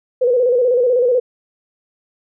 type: tone with vibrato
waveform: sine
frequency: 493.9 Hz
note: B4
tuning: in tune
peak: -11 dBFS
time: 0.21-1.2 s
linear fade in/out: 10 ms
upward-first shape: square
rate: 16 Hz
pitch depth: 60 cents each way
effects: none